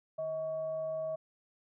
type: tone with frequency modulation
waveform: sine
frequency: 636 Hz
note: D#5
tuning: 38 cents sharp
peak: -33 dBFS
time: 0.18-1.16 s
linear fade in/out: 10 ms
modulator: 485 Hz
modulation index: 0.22
effects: none